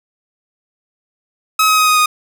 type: tone with pitch steps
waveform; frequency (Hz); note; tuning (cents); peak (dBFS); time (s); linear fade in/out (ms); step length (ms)
sawtooth; 1278 / 1267.7 / 1257.5 / 1247.4 / 1237.3; D#6 / D#6 / D#6 / D#6 / D#6; +46 / +32 / +18 / +4 / -10; -6; 1.59-2.06; 5; 94
effects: none